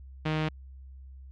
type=tone with low-pass filter; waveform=sawtooth; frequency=155.56 Hz; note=D#3; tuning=in tune; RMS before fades=-29 dBFS; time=0.25-0.49 s; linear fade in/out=10 ms; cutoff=3000 Hz; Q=1.6; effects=added 66 Hz sine -44 dBFS peak until 1.31 s